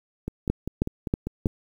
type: two click trains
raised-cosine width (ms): 3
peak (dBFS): -16 / -9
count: 7 / 4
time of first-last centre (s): 0.28-1.468 / 0.5-1.458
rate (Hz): 5.05 / 3.13
effects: 8-bit